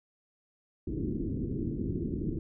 white low-pass noise, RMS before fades -33 dBFS, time 0.87-2.39 s, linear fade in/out 5 ms, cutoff 360 Hz, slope 48 dB/octave, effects none

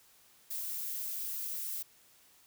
violet noise, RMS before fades -38 dBFS, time 0.5-1.83 s, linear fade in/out 10 ms, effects white hiss -63 dBFS RMS until 2.46 s

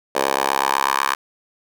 10% pulse tone with high-pass filter sweep, 68.1 Hz, C#2, 30 cents flat, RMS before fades -20 dBFS, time 0.15-1.15 s, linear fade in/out 5 ms, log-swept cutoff 590 to 1200 Hz, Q 2.7, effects none

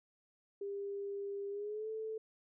sine tone with pitch glide, 400.3 to 439.1 Hz, G4 to A4, +36 to -4 cents, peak -38 dBFS, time 0.61-2.18 s, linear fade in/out 5 ms, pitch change +160 cents, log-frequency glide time 1.5-1.89 s, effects none

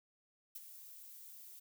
violet noise with ADSR envelope, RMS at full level -45 dBFS, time 0.55-1.6 s, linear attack 8 ms, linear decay 32 ms, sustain -9 dB, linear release 14 ms, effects none

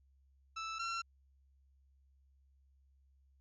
sawtooth tone pair in turn, 1318.5 / 1357.9 Hz, E6 / F6, 0 / -49 cents, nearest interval minor second, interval 51 cents, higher second, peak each -36 / -33 dBFS, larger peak second, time 0.56-0.79 / 0.79-1.02 s, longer neither, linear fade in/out 10 ms, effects added 67 Hz sine -66 dBFS peak until 3.4 s + resampled to 16000 Hz

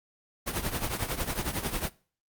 pink noise with tremolo, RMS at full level -28 dBFS, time 0.46-1.9 s, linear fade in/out 20 ms, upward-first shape triangle, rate 11 Hz, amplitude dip 80%, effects noise-tail reverb RT60 0.4 s tail -21 dB re dry + Opus 32 kbps

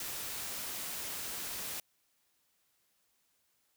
white noise, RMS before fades -40 dBFS, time 0-1.8 s, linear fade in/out 2 ms, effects white hiss -75 dBFS RMS until 3.76 s

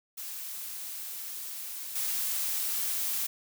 blue noise with level steps, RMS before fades -39 / -31 dBFS, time 0.17-3.27 s, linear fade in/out 10 ms, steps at 1.95 s, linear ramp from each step 10 ms, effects none

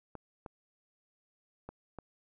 clicks, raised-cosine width 1 ms, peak -29 dBFS, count 4, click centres 0.153 / 0.462 / 1.69 / 1.987 s, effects none

